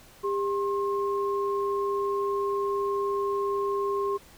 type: tone pair together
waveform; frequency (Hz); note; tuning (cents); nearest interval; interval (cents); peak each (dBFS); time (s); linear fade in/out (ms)
sine; 400.2 / 1069.1; G4 / C6; +36 / +37; octave + perfect fourth; 1701; -26 / -30; 0.23-4.18; 20
effects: pink hiss -53 dBFS RMS until 4.37 s